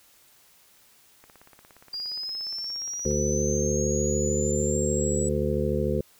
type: click train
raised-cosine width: 0.5 ms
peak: -35 dBFS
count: 33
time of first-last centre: 1.24-3.111 s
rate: 17.1 Hz
type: linear sweep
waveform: sine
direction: up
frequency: 4776 to 7902 Hz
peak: -30 dBFS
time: 1.93-5.29 s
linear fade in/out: 5 ms
type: harmonic tone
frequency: 73.42 Hz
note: D2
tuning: in tune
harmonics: 1 / 2 / 3 / 5 / 6 / 7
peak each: -30 / -30 / -30 / -30 / -30 / -30 dBFS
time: 3.05-6.01 s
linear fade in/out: 5 ms
effects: white hiss -58 dBFS RMS until 6.19 s